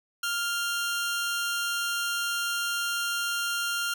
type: tone pair together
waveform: sawtooth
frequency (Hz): 1396.9 / 3171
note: F6 / G7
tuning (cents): 0 / +19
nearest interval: octave + major second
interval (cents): 1419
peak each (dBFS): -24 / -33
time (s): 0.23-3.94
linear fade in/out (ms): 5
effects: none